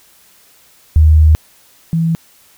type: tone pair in turn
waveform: sine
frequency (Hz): 77.78 / 164.43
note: D#2 / E3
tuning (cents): 0 / -4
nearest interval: octave + minor second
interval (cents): 1296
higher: second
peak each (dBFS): -4 / -11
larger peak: first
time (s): 0.96-1.35 / 1.93-2.15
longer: first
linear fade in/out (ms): 0
effects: white hiss -48 dBFS RMS until 2.57 s